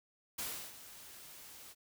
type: noise with ADSR envelope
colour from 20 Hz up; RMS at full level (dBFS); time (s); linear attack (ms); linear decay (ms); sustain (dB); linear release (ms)
white; -39; 0.38-1.75; 10; 330; -14; 41
effects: none